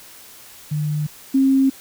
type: tone pair in turn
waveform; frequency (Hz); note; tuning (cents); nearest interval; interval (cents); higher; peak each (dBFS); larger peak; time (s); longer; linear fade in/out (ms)
sine; 150.4 / 268.5; D3 / C4; +42 / +45; minor seventh; 1003; second; -19 / -12; second; 0.71-1.07 / 1.34-1.7; neither; 10
effects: white hiss -43 dBFS RMS until 1.8 s